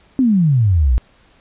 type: exponential sweep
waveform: sine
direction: down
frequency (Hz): 272.7 to 55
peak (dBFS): -10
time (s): 0.19-0.98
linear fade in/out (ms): 0
effects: pink hiss -52 dBFS RMS until 1.4 s + resampled to 8000 Hz

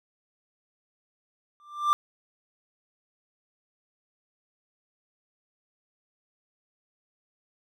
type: tone with exponential growth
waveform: triangle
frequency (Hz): 1184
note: D6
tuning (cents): +14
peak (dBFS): -14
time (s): 1.6-1.93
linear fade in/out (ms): 0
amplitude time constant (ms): 70
effects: none

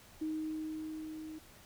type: tone with level ramp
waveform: sine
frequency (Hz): 312.7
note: D#4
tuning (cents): +9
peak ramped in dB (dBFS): -33 to -43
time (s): 0.21-1.39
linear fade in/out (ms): 10
effects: pink hiss -58 dBFS RMS until 1.65 s

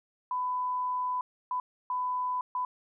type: tone bursts at uneven times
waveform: sine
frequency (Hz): 1000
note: B5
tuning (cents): +21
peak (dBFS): -28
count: 4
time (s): 0.31-1.21 / 1.51-1.6 / 1.9-2.41 / 2.55-2.65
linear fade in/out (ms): 2
effects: none

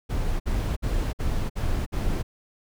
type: noise bursts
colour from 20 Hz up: brown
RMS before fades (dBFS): -25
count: 6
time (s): 0.09-2.23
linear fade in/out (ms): 20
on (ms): 310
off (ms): 56
effects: none

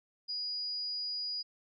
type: tone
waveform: sine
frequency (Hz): 4900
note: D#8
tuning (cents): -27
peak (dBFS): -34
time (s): 0.28-1.43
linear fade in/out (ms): 20
effects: none

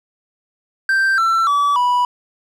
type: tone with pitch steps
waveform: triangle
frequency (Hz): 1568 / 1341.6 / 1147.8 / 982.1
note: G6 / E6 / D6 / B5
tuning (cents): 0 / +30 / -40 / -10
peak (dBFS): -11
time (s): 0.89-2.05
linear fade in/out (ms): 2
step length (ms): 290
effects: none

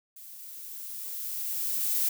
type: noise with level ramp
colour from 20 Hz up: violet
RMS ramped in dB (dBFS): -47 to -26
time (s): 0.16-2.09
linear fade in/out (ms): 5
effects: none

